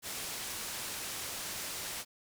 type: low-pass noise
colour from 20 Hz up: white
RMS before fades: -40 dBFS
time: 0.02-2.05 s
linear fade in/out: 50 ms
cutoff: 11000 Hz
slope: 12 dB/octave
effects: none